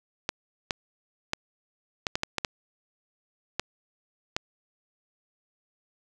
clicks, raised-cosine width 0.2 ms, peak -9 dBFS, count 10, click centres 0.291 / 0.708 / 1.334 / 2.068 / 2.155 / 2.234 / 2.383 / 2.448 / 3.596 / 4.365 s, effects none

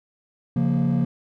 triangle chord, Bb minor, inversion first, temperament equal, 138.59 / 174.61 / 233.1 Hz, Db3 / F3 / Bb3, 0 / 0 / 0 cents, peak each -20 dBFS, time 0.56-1.05 s, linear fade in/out 5 ms, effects tanh soft clip ceiling -12 dBFS

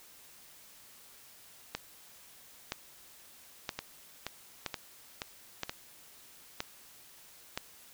two click trains, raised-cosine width 0.2 ms, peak -16 / -18 dBFS, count 7 / 5, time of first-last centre 1.75-7.575 / 3.79-5.695 s, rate 1.03 / 2.1 Hz, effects white hiss -56 dBFS RMS until 7.93 s

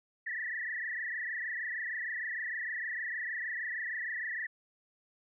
sine tone with frequency modulation, 1855 Hz, A#6, 9 cents flat, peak -34 dBFS, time 0.26-4.47 s, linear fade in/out 10 ms, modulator 26.5 Hz, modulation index 4.6, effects none

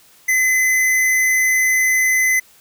square tone, 2032 Hz, B6, 49 cents sharp, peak -14 dBFS, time 0.28-2.4 s, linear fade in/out 10 ms, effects white hiss -50 dBFS RMS until 2.6 s

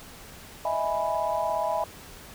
sine chord, E major seventh, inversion third, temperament equal, 622.3 / 659.3 / 830.6 / 987.8 Hz, D#5 / E5 / G#5 / B5, 0 / 0 / 0 / 0 cents, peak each -31 / -29 / -30 / -30 dBFS, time 0.65-1.84 s, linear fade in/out 2 ms, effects pink hiss -46 dBFS RMS until 2.34 s

